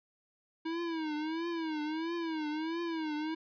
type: tone with vibrato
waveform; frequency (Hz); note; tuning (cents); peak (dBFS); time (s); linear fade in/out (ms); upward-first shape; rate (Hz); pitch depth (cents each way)
square; 320.4; E4; -49; -34; 0.65-3.35; 10; triangle; 1.5; 130
effects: resampled to 11025 Hz